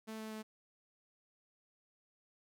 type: tone with pitch steps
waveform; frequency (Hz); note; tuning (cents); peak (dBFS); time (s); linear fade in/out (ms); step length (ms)
sawtooth; 220 / 218.6 / 217.2; A3 / A3 / A3; 0 / -11 / -22; -39; 0.07-0.43; 20; 120
effects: none